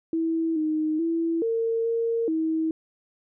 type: tone with pitch steps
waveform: sine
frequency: 326.6 / 310.5 / 331.1 / 455.8 / 460.3 / 320 Hz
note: E4 / D#4 / E4 / A#4 / A#4 / D#4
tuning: -16 / -3 / +8 / -39 / -22 / +49 cents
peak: -22 dBFS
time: 0.13-2.71 s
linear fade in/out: 2 ms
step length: 430 ms
effects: none